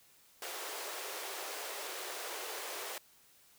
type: high-pass noise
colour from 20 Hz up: pink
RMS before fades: -42 dBFS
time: 0.42-2.98 s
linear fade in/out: 2 ms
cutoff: 370 Hz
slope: 48 dB/octave
effects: white hiss -64 dBFS RMS until 3.58 s